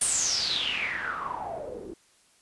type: noise with low-pass filter sweep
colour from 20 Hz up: white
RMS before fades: -30 dBFS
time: 0.01-1.94 s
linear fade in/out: 5 ms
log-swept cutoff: 9500 to 340 Hz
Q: 9.7
effects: white hiss -62 dBFS RMS until 2.41 s + resampled to 24000 Hz